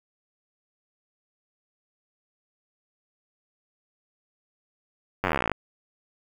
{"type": "slowing click train", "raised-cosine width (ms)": 0.5, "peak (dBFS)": -9, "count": 20, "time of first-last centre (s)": [5.24, 5.517], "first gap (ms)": 10, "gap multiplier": 1.04, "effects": ["7-bit"]}